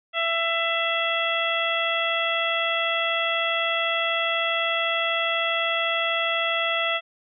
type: harmonic tone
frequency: 667 Hz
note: E5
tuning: 20 cents sharp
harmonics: 1 / 2 / 3 / 4 / 5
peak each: -28 / -28 / -28 / -28 / -28 dBFS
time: 0.13-7.01 s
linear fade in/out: 50 ms
effects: none